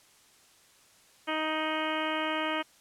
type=harmonic tone with a mistuned harmonic; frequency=312.5 Hz; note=D#4; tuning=8 cents sharp; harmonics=1 / 2 / 3 / 4 / 5 / 6 / 7 / 8 / 9 / 10; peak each=-35 / -35 / -36 / -36 / -39 / -40 / -39 / -41 / -41 / -41 dBFS; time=1.27-2.63 s; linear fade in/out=20 ms; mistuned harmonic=9; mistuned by=+37 cents; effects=white hiss -60 dBFS RMS until 2.8 s + low-pass 10000 Hz 12 dB/octave